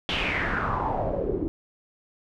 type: noise with low-pass filter sweep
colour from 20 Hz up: pink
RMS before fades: -27 dBFS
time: 0.09-1.48 s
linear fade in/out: 0 ms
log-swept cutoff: 3300 to 320 Hz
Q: 4.6
effects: none